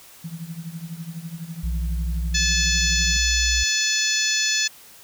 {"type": "tone with tremolo", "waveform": "sine", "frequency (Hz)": 165.5, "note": "E3", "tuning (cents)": 7, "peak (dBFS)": -27, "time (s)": [0.24, 3.17], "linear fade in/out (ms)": 5, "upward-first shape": "triangle", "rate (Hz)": 12, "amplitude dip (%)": 90}
{"type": "tone", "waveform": "sine", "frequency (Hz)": 60.6, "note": "B1", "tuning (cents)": -32, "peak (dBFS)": -22, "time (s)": [1.63, 3.64], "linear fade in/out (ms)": 10}
{"type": "harmonic tone", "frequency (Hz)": 866, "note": "A5", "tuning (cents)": -28, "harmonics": [2, 3, 4, 5, 6, 7, 8], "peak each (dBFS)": [-27, -27, -27, -27, -27, -27, -27], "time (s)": [2.34, 4.68], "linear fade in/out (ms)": 10}
{"effects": ["white hiss -47 dBFS RMS until 5.03 s"]}